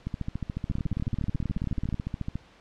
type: two click trains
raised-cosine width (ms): 5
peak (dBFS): -18 / -17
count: 33 / 24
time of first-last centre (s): 0.07-2.356 / 0.7-1.943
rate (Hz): 14 / 18.5
effects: pink hiss -55 dBFS RMS until 2.6 s + low-pass 4000 Hz 12 dB/octave